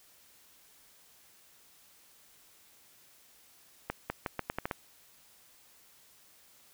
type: accelerating click train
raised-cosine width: 0.5 ms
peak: -17 dBFS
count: 8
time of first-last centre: 3.9-4.712 s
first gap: 200 ms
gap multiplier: 0.81
effects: white hiss -61 dBFS RMS until 6.73 s